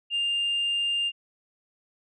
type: tone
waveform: sine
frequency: 2803 Hz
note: F7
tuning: 6 cents sharp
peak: -22 dBFS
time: 0.1-1.12 s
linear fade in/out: 50 ms
effects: tanh soft clip ceiling -21 dBFS